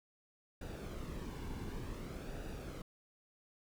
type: noise with flanger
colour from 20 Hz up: brown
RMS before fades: -44 dBFS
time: 0.61-2.82 s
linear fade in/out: 5 ms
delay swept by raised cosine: 0.93 to 1.61 ms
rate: 0.55 Hz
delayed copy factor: -0.5
effects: none